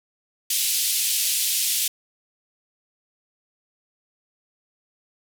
white band-pass noise, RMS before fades -23 dBFS, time 0.5-1.88 s, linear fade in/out 5 ms, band 2700 to 14000 Hz, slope 24 dB/octave, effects none

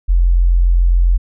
sine tone, 43.65 Hz, F1, in tune, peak -8 dBFS, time 0.08-1.18 s, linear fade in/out 20 ms, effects none

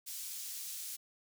pink high-pass noise, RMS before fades -43 dBFS, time 0.06-0.97 s, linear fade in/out 20 ms, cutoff 5800 Hz, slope 12 dB/octave, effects none

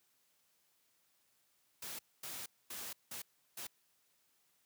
white noise bursts at uneven times, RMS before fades -45 dBFS, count 5, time 1.82-1.99 / 2.23-2.46 / 2.7-2.93 / 3.11-3.22 / 3.57-3.67 s, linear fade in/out 5 ms, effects white hiss -75 dBFS RMS until 4.65 s + high-pass 80 Hz 12 dB/octave

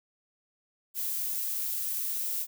violet noise, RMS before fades -32 dBFS, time 0.94-2.47 s, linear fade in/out 50 ms, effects none

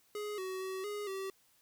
square tone with pitch steps, 417.8 / 375.4 / 378.3 / 414.2 / 385.4 Hz, G#4 / F#4 / F#4 / G#4 / G4, +10 / +25 / +38 / -5 / -29 cents, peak -38 dBFS, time 0.15-1.3 s, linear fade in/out 2 ms, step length 230 ms, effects white hiss -69 dBFS RMS until 1.61 s

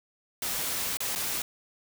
white noise with dropouts, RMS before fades -31 dBFS, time 0.42-1.42 s, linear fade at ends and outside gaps 2 ms, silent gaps 0.971-1.004 / 1.152-1.158 s, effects none

